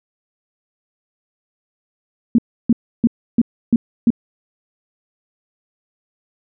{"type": "tone bursts", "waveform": "sine", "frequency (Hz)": 233.1, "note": "A#3", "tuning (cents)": 0, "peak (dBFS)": -8, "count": 6, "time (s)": [2.35, 4.104], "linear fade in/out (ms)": 2, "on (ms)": 34, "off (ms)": 310, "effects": []}